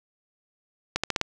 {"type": "accelerating click train", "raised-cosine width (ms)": 0.2, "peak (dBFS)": -7, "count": 5, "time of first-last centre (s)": [0.96, 1.214], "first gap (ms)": 76, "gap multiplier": 0.88, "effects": []}